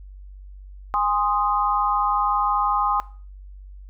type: chord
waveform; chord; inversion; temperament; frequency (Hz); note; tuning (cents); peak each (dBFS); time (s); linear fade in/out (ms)
sine; Ab major; none; equal with one note detuned; 821.1 / 1046.5 / 1244.5; Ab5 / C6 / Eb6; -20 / 0 / 0; -23; 0.94-3; 0
effects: noise-tail reverb RT60 0.4 s tail -19 dB re dry + added 48 Hz sine -38 dBFS peak until 3.89 s